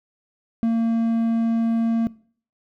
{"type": "tone", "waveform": "triangle", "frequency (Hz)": 228.5, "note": "A#3", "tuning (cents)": -34, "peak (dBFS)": -15, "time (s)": [0.63, 2.07], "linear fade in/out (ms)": 0, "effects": ["noise-tail reverb RT60 0.5 s tail -21 dB re dry"]}